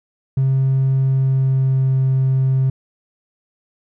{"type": "tone with pitch glide", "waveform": "triangle", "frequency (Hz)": [133.6, 132.29], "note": ["C3", "C3"], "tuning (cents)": [36, 19], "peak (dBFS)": -10, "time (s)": [0.37, 2.7], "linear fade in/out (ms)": 5, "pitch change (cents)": -17, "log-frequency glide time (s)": [0.99, 1.95], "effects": ["tanh soft clip ceiling -9 dBFS"]}